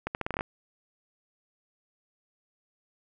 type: accelerating click train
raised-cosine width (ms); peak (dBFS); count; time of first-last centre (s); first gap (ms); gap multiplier
0.5; -15; 9; 0.07-0.409; 79; 0.81
effects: none